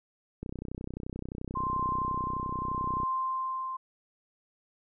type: click train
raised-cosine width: 3 ms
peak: -24 dBFS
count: 83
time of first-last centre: 0.43-3.033 s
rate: 31.5 Hz
type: tone with tremolo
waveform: sine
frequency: 1046.5 Hz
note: C6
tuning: in tune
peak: -27 dBFS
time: 1.55-3.77 s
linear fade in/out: 10 ms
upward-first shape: triangle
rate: 0.8 Hz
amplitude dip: 50%
effects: none